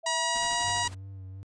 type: tone with pitch glide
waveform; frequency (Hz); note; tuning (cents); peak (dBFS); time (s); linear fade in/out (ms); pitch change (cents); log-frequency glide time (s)
sine; 659.3 to 706.6; E5 to F5; 0 to +20; -35; 0.03-0.84; 20; +120; 0.15-0.69
type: harmonic tone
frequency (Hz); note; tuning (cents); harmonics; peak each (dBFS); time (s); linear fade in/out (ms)
959; A#5; +49; 1 / 2 / 3 / 4 / 5 / 6 / 7 / 8 / 9; -30 / -33 / -35 / -36 / -37 / -38 / -38 / -39 / -40; 0.06-0.88; 5
type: noise with tremolo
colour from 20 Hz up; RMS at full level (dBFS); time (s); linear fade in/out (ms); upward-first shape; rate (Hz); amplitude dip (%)
pink; -43; 0.34-0.95; 20; sine; 12; 65
type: tone with vibrato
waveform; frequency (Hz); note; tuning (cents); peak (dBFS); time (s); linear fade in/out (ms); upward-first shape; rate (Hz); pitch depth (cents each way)
triangle; 95.9; G2; -37; -37; 0.64-1.43; 0; sine; 2.8; 34
effects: resampled to 22050 Hz